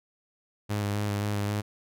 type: tone with vibrato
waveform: sawtooth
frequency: 102.9 Hz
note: G#2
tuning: 16 cents flat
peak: -23 dBFS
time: 0.69-1.62 s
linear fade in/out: 20 ms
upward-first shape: square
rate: 3.8 Hz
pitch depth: 17 cents each way
effects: none